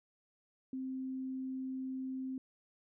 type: tone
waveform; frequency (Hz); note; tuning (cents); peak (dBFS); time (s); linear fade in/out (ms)
sine; 261.6; C4; 0; -37; 0.73-2.38; 2
effects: none